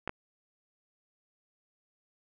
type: clicks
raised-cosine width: 0.5 ms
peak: -19 dBFS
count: 2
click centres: 0.076 / 0.094 s
effects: none